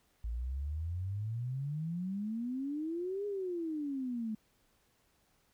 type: exponential two-way sweep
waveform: sine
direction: up then down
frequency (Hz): 54.6 to 415.3 to 213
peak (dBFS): -34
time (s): 0.24-4.35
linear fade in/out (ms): 5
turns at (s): 3.26
effects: pink hiss -72 dBFS RMS until 5.53 s